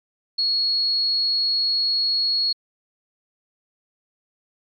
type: tone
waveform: sine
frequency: 4331 Hz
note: C#8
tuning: 41 cents flat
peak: -18 dBFS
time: 0.38-2.53 s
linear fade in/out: 10 ms
effects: MP3 64 kbps